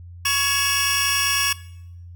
sawtooth tone cluster, 1114 / 1685 / 2618 / 2850 / 5620 Hz, C#6 / G#6 / E7 / F7 / F8, +8 / +25 / -13 / +34 / +10 cents, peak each -22 dBFS, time 0.25-1.53 s, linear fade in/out 5 ms, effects noise-tail reverb RT60 0.8 s tail -20 dB re dry + added 87 Hz sine -37 dBFS peak until 2.15 s

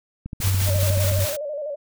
click train, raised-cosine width 5 ms, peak -19 dBFS, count 14, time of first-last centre 0.26-1.189 s, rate 14 Hz
white noise with tremolo, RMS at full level -27 dBFS, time 0.4-1.37 s, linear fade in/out 20 ms, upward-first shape square, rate 5 Hz, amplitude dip 35%
sine tone with pitch glide, 95.3 to 96.13 Hz, G2 to G2, -48 to -33 cents, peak -18 dBFS, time 0.43-1.26 s, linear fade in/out 20 ms, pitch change +15 cents, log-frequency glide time 0.71-0.87 s
sine tone with vibrato, 587.3 Hz, D5, in tune, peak -26 dBFS, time 0.66-1.76 s, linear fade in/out 20 ms, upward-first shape square, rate 12 Hz, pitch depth 65 cents each way
effects none

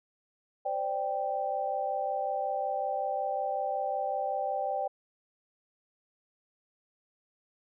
sine chord, C suspended second, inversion none, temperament just, 523.3 / 588.7 / 784.9 Hz, C5 / D5 / G5, 0 / +4 / +2 cents, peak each -36 / -34 / -31 dBFS, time 0.65-4.88 s, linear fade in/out 10 ms, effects none

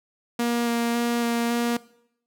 sawtooth tone with vibrato, 235.8 Hz, A#3, 20 cents sharp, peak -18 dBFS, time 0.39-1.77 s, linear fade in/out 5 ms, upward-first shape square, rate 1.8 Hz, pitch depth 9 cents each way, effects noise-tail reverb RT60 0.7 s tail -20 dB re dry

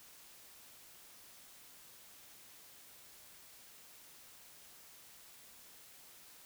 silence, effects white hiss -58 dBFS RMS until 6.45 s

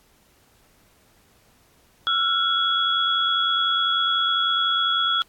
sine tone cluster, 1343 / 1433 / 3352 Hz, E6 / F6 / G#7, +32 / +44 / +15 cents, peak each -23 / -28 / -21 dBFS, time 2.07-5.22 s, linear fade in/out 0 ms, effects pink hiss -59 dBFS RMS until 5.28 s + AAC 64 kbps

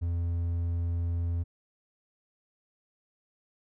triangle tone, 85.4 Hz, F2, 38 cents flat, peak -25 dBFS, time 0.01-1.44 s, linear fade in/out 20 ms, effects none

